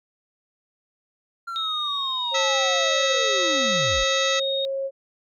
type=linear sweep; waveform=triangle; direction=down; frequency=1388 to 31 Hz; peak=-27 dBFS; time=1.47-4.04 s; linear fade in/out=10 ms
type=tone; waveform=sine; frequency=3729 Hz; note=A#7; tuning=in tune; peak=-25 dBFS; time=1.56-4.65 s; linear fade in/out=0 ms
type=tone with pitch glide; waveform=sine; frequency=539 to 542.7 Hz; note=C#5 to C#5; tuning=-49 to -37 cents; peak=-24 dBFS; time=2.31-4.91 s; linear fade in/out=50 ms; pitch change=+12 cents; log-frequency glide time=3.96-4.62 s
type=harmonic tone; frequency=652 Hz; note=E5; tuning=19 cents flat; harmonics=2 / 3 / 4 / 5 / 6 / 7 / 8 / 9 / 10; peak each=-28 / -28 / -30 / -33 / -32 / -37 / -39 / -40 / -31 dBFS; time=2.34-4.4 s; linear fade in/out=10 ms
effects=none